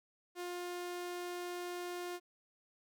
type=tone; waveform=sawtooth; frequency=354.1 Hz; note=F4; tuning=24 cents sharp; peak=-36 dBFS; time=0.35-2.2 s; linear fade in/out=50 ms; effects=none